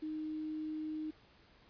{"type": "tone with quantisation", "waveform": "sine", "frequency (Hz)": 310, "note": "D#4", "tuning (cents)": -6, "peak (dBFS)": -37, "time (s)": [0.02, 1.11], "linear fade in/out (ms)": 10, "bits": 10, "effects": ["pink hiss -64 dBFS RMS until 1.69 s", "resampled to 11025 Hz"]}